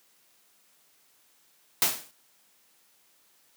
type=noise with exponential decay; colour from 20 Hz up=white; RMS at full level=-19 dBFS; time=1.82-2.11 s; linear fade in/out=1 ms; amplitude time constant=62 ms; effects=white hiss -64 dBFS RMS until 3.56 s + high-pass 150 Hz 12 dB/octave